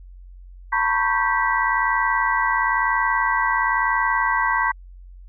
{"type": "tone cluster", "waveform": "sine", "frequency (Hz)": [908, 989, 1107, 1568, 1955], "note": ["A#5", "B5", "C#6", "G6", "B6"], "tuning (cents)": [-46, 2, -3, 0, -18], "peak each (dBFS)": -24, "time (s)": [0.72, 4.72], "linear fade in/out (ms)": 10, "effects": ["added 45 Hz sine -39 dBFS peak until 5.28 s"]}